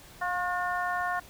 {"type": "harmonic tone with a mistuned harmonic", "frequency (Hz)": 360, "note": "F#4", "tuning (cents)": -47, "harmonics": [2, 3, 4, 5], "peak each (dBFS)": [-31, -33, -34, -35], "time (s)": [0.21, 1.2], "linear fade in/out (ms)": 10, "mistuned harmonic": 2, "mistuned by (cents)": -18, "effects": ["pink hiss -51 dBFS RMS until 1.29 s"]}